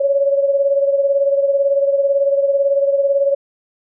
sine beating tone pair, 554.4 / 572.4 Hz, C#5 / D5, 0 / -45 cents, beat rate 18 Hz, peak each -13 / -20 dBFS, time 0-3.35 s, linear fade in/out 10 ms, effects none

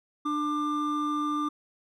triangle tone pair together, 297.7 / 1190.8 Hz, D4 / D6, +24 / +24 cents, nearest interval 2 octaves, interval 2400 cents, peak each -27 dBFS, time 0.25-1.49 s, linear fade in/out 10 ms, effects none

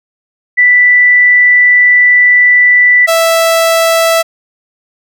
sine / sawtooth tone pair in turn, 1975.5 / 659.2 Hz, B6 / E5, 0 / 0 cents, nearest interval octave + perfect fifth, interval 1900 cents, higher first, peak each -3 dBFS, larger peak neither, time 0.57-3.07 / 3.07-4.23 s, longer first, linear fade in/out 20 ms, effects none

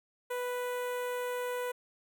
sawtooth tone with notch filter, 493.9 Hz, B4, in tune, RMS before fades -35 dBFS, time 0.3-1.72 s, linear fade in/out 10 ms, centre 4900 Hz, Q 0.71, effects none

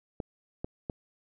clicks, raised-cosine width 2 ms, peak -20 dBFS, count 3, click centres 0.202 / 0.645 / 0.898 s, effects none

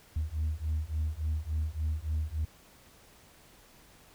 sine beating tone pair, 75.9 / 79.4 Hz, D#2 / D#2, -42 / +36 cents, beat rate 3.5 Hz, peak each -31 / -31 dBFS, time 0.16-2.45 s, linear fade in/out 5 ms, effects tanh soft clip ceiling -25 dBFS + pink hiss -58 dBFS RMS until 4.14 s

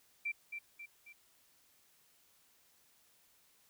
sine tone with echo, 2349 Hz, D7, in tune, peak -34 dBFS, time 0.25-0.32 s, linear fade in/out 10 ms, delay 270 ms, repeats 3, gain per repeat -6 dB, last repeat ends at 1.13 s, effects white hiss -69 dBFS RMS until 3.69 s

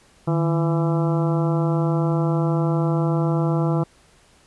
harmonic tone with a mistuned harmonic, 167.4 Hz, E3, 27 cents sharp, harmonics 1 / 2 / 3 / 4 / 5 / 6 / 7 / 8, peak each -19 / -25 / -29 / -31 / -33 / -35 / -36 / -37 dBFS, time 0.27-3.84 s, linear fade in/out 10 ms, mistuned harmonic 1, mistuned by -130 cents, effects pink hiss -55 dBFS RMS until 4.46 s + resampled to 24000 Hz

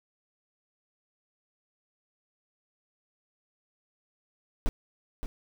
brown noise with echo, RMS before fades -24 dBFS, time 4.66-4.69 s, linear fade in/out 0 ms, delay 570 ms, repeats 1, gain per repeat -9 dB, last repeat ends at 5.26 s, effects none

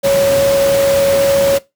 sine tone in noise, 554.4 Hz, C#5, in tune, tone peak -9 dBFS, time 0.03-1.59 s, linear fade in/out 20 ms, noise pink, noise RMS -20 dBFS, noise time 0.03-1.59 s, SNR +8 dB, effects noise-tail reverb RT60 0.2 s tail -19 dB re dry + high-pass 100 Hz 12 dB/octave

